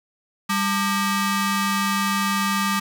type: ring-modulated tone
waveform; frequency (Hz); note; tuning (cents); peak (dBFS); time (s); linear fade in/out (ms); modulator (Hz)
sawtooth; 698.5; F5; 0; -13; 0.49-2.8; 10; 500
effects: none